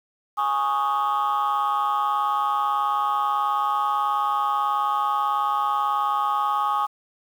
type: chord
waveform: sine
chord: Ab suspended fourth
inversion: none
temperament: just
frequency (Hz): 830.6 / 1107.5 / 1245.9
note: Ab5 / Db6 / Eb6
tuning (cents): 0 / -2 / +2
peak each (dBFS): -23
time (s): 0.37-6.87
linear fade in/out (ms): 20
effects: tanh soft clip ceiling -16 dBFS + 8-bit